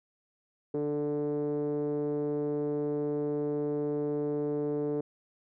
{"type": "tone with low-pass filter", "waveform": "5% pulse", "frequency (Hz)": 147.3, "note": "D3", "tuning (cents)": 6, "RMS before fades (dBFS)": -31, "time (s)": [0.74, 5.01], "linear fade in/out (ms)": 5, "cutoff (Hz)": 390, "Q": 8.4, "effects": []}